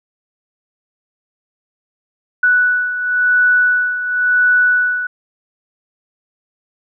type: beating tone pair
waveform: sine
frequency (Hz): 1480 / 1480.95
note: F#6 / F#6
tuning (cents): 0 / +1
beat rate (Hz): 0.95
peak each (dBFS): -12 / -18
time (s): 2.43-5.07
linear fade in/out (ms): 5
effects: none